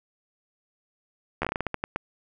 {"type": "slowing click train", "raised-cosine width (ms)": 0.5, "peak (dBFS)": -12, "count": 12, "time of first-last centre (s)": [1.42, 1.96], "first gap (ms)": 12, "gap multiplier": 1.26, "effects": []}